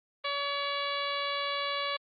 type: harmonic tone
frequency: 567 Hz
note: C#5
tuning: 39 cents sharp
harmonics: 1 / 2 / 3 / 4 / 5 / 6 / 7 / 8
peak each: -37 / -34 / -41 / -38 / -41 / -39 / -40 / -46 dBFS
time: 0.24-1.97 s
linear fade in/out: 10 ms
effects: Opus 32 kbps